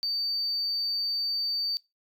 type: tone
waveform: triangle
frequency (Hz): 4599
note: D8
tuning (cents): -37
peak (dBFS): -24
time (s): 0.03-1.77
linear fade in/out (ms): 0
effects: noise-tail reverb RT60 0.2 s tail -22 dB re dry + tanh soft clip ceiling -23 dBFS